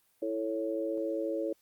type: chord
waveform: sine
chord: A major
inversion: second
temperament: equal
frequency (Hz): 329.6 / 440 / 554.4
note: E4 / A4 / C#5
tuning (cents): 0 / 0 / 0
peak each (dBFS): -34 / -36 / -34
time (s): 0.22-1.53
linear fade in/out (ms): 5
effects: white hiss -70 dBFS RMS until 1.61 s + Opus 32 kbps

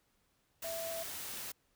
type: tone in noise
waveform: sine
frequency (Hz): 661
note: E5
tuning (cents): +5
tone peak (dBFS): -39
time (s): 0.64-1.03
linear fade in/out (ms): 5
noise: white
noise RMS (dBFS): -43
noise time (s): 0.62-1.52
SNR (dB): +1
effects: pink hiss -75 dBFS RMS until 1.75 s

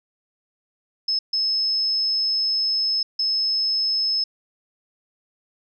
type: tone bursts at uneven times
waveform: sine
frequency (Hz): 5200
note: E8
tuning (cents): -24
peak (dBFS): -19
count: 3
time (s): 1.08-1.19 / 1.33-3.03 / 3.19-4.24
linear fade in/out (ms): 5
effects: none

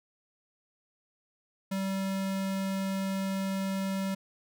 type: tone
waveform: square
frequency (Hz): 193.2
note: G3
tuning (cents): -25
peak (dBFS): -30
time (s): 1.71-4.15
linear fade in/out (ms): 10
effects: none

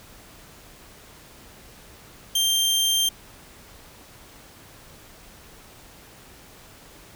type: tone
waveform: sawtooth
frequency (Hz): 3167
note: G7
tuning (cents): +17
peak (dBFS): -16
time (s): 2.35-3.09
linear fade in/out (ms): 5
effects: pink hiss -48 dBFS RMS until 7.15 s

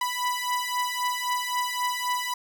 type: beating tone pair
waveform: sawtooth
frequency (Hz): 987.8 / 991.6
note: B5 / B5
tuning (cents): 0 / +7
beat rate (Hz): 3.8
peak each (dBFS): -25 / -25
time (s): 0.01-2.34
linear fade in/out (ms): 5
effects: none

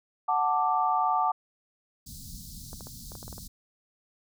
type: chord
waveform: sine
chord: D major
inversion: first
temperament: equal with one note detuned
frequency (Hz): 740 / 883.1 / 1174.7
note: F#5 / A5 / D6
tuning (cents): 0 / +6 / 0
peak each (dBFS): -27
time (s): 0.28-1.32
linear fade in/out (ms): 10
type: band-stop noise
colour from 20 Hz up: pink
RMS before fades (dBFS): -43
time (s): 2.06-3.48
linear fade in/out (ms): 10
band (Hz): 240 to 4100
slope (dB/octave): 48
type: clicks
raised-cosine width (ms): 1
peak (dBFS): -30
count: 9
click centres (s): 2.731 / 2.808 / 2.87 / 3.119 / 3.153 / 3.229 / 3.28 / 3.328 / 3.381
effects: none

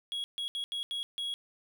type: tone bursts at uneven times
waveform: triangle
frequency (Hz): 3322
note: G#7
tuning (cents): 0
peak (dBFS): -31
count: 6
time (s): 0.12-0.24 / 0.38-0.48 / 0.55-0.64 / 0.72-0.83 / 0.91-1.03 / 1.18-1.34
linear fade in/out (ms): 0
effects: 11-bit

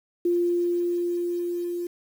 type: tone with level ramp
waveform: sine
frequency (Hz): 348.6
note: F4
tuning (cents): -3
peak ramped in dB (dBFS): -19 to -27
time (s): 0.25-1.87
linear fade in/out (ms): 5
effects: 8-bit

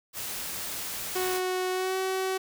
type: noise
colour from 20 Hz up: white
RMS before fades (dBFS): -35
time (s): 0.13-1.41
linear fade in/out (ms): 50
type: tone with pitch glide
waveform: sawtooth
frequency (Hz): 368.9 to 378.2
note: F#4 to F#4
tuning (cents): -5 to +38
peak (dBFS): -23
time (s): 1.15-2.38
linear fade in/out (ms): 10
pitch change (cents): +43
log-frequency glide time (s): 1.71-1.97
effects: none

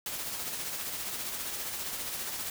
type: noise with tremolo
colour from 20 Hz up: white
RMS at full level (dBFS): -35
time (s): 0.06-2.5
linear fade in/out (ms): 2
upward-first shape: sine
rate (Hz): 15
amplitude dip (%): 35
effects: none

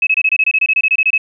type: tone bursts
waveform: sine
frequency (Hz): 2575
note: E7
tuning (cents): -41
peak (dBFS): -9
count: 16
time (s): 0.02-1.179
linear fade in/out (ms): 5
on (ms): 49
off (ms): 25
effects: none

